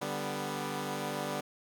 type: chord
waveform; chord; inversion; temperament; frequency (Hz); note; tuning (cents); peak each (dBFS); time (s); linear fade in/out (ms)
10% pulse; G major; second; equal; 146.83 / 196 / 246.9; D3 / G3 / B3; 0 / 0 / 0; -30; 0.01-1.41; 10
effects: none